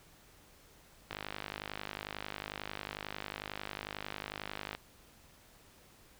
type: click train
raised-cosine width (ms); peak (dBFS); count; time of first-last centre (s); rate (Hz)
0.3; -22; 187; 1.11-4.75; 51.1
effects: pink hiss -61 dBFS RMS until 6.19 s